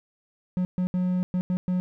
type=tone bursts at uneven times; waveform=triangle; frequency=181.7 Hz; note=F#3; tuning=31 cents flat; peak=-20 dBFS; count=6; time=0.57-0.65 / 0.78-0.87 / 0.94-1.23 / 1.34-1.41 / 1.5-1.57 / 1.68-1.8 s; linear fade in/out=0 ms; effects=none